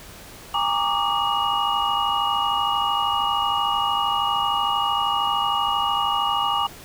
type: tone cluster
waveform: sine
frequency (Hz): 812 / 921 / 1147 / 1200 / 2884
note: G#5 / A#5 / D6 / D6 / F#7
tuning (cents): -39 / -21 / -41 / +37 / -45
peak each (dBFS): -26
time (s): 0.54-6.67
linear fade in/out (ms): 5
effects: pink hiss -42 dBFS RMS until 6.84 s